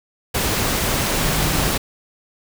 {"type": "tone in noise", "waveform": "sine", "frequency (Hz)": 157, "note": "D#3", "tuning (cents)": 16, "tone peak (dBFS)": -26, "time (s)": [1.18, 1.7], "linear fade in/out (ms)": 10, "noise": "pink", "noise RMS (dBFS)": -20, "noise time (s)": [0.34, 1.78], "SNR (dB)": -9, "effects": []}